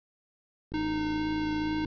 click train, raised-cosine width 3 ms, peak -27 dBFS, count 63, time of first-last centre 0.72-1.858 s, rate 54.5 Hz
square tone with vibrato, 307.4 Hz, D#4, 21 cents flat, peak -29 dBFS, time 0.74-1.85 s, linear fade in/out 0 ms, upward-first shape sine, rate 2.2 Hz, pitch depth 11 cents each way
effects resampled to 11025 Hz + 9-bit

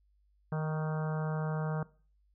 harmonic tone with a mistuned harmonic, 155.6 Hz, D#3, in tune, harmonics 1 / 3 / 4 / 5 / 6 / 7 / 8 / 9 / 10, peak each -31 / -41 / -43 / -45 / -47 / -48 / -49 / -50 / -51 dBFS, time 0.52-1.83 s, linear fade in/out 2 ms, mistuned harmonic 7, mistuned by +28 cents, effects noise-tail reverb RT60 0.4 s tail -20 dB re dry + added 50 Hz sine -66 dBFS peak until 2.34 s

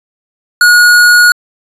sine tone with hard clipping, 1447 Hz, F#6, 39 cents flat, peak -4 dBFS, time 0.61-1.32 s, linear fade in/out 2 ms, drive 17 dB, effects resampled to 32000 Hz

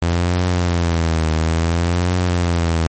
sawtooth tone with vibrato, 84.5 Hz, E2, 43 cents sharp, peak -11 dBFS, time 0.02-2.87 s, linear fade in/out 0 ms, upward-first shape triangle, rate 0.58 Hz, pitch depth 120 cents each way, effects MP3 32 kbps

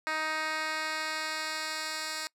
10% pulse tone with band-pass filter sweep, 312.8 Hz, D#4, 9 cents sharp, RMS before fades -34 dBFS, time 0.07-2.27 s, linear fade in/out 0 ms, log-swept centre 2100 to 5400 Hz, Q 0.79, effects noise-tail reverb RT60 0.1 s tail -24 dB re dry

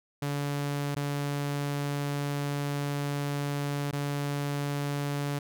sawtooth tone with dropouts, 143.3 Hz, D3, 42 cents flat, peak -25 dBFS, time 0.22-5.39 s, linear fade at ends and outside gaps 5 ms, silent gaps 0.95-0.963 / 3.912-3.928 s, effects none

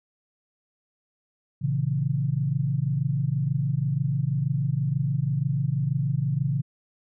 sine chord, A# diminished, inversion none, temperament equal, 116.54 / 138.59 / 164.81 Hz, A#2 / C#3 / E3, 0 / 0 / 0 cents, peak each -29 / -24 / -29 dBFS, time 1.61-6.62 s, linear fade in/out 20 ms, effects none

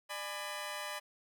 15% pulse chord, G# diminished, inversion second, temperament just, 598 / 830.6 / 996.7 Hz, D5 / G#5 / B5, +31 / 0 / +16 cents, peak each -36 / -39 / -37 dBFS, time 0.09-1 s, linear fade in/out 20 ms, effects none

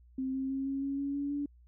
sine tone with pitch steps, 262.7 / 266.1 / 269.5 / 272.9 / 276.4 / 279.9 / 283.5 / 287.1 Hz, C4 / C4 / C#4 / C#4 / C#4 / C#4 / C#4 / D4, +7 / +29 / -49 / -27 / -5 / +17 / +39 / -39 cents, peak -31 dBFS, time 0.18-1.46 s, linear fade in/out 5 ms, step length 160 ms, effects added 60 Hz sine -56 dBFS peak until 1.67 s

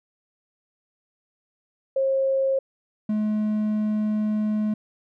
sine / triangle tone pair in turn, 537 / 213.1 Hz, C5 / G#3, +45 / +45 cents, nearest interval octave + major third, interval 1600 cents, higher first, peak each -19 dBFS, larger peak neither, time 1.96-2.59 / 3.09-4.74 s, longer second, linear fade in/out 5 ms, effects none

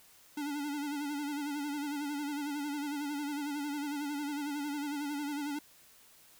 square tone with vibrato, 290 Hz, D4, 22 cents flat, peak -35 dBFS, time 0.37-5.59 s, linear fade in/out 5 ms, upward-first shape sine, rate 11 Hz, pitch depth 59 cents each way, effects white hiss -60 dBFS RMS until 6.39 s

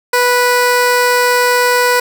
15% pulse tone, 491.8 Hz, B4, 7 cents flat, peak -3 dBFS, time 0.13-2 s, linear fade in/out 5 ms, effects none

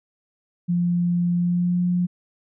sine tone with pitch glide, 174.61 to 177.76 Hz, F3 to F3, 0 to +31 cents, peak -18 dBFS, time 0.68-2.07 s, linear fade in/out 20 ms, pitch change +31 cents, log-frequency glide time 1.36-1.82 s, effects none

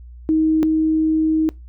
sine tone pair in turn, 315.5 / 315.5 Hz, D#4 / D#4, +24 / +24 cents, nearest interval unison, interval 0 cents, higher neither, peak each -13 / -14 dBFS, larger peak first, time 0.29-0.63 / 0.63-1.49 s, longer second, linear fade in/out 0 ms, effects noise-tail reverb RT60 0.2 s tail -23 dB re dry + added 60 Hz sine -36 dBFS peak until 1.68 s

